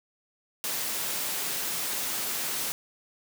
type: high-pass noise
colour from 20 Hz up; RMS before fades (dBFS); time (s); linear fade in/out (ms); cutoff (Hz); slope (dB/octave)
white; -31; 0.64-2.72; 0; 130; 12
effects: none